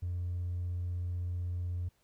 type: tone with hard clipping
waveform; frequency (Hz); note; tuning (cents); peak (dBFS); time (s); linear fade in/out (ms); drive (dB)
sine; 88.4; F2; +22; -33; 0.02-1.89; 10; 1
effects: pink hiss -73 dBFS RMS until 2.03 s